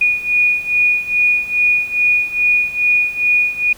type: beating tone pair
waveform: sine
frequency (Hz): 2454 / 2456.4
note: D#7 / D#7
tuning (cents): -25 / -23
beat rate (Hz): 2.4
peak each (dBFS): -17 / -14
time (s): 0.01-3.73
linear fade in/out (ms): 5
effects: pink hiss -42 dBFS RMS until 3.77 s